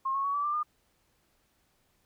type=tone with pitch steps; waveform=sine; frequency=1071 / 1097.9 / 1125.5 / 1153.9 / 1182.9 / 1212.6 Hz; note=C6 / C#6 / C#6 / D6 / D6 / D#6; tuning=+40 / -17 / +26 / -31 / +12 / -45 cents; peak=-27 dBFS; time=0.05-0.632 s; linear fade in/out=10 ms; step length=97 ms; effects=pink hiss -71 dBFS RMS until 2.05 s